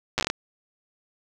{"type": "slowing click train", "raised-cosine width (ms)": 0.2, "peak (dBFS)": -6, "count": 8, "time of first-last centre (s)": [0.18, 0.301], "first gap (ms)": 8, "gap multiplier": 1.25, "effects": []}